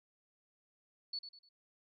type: tone with echo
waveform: sine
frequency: 4435 Hz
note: C#8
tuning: in tune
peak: -37 dBFS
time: 1.13-1.19 s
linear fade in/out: 5 ms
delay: 100 ms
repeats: 3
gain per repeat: -9 dB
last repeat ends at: 1.49 s
effects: none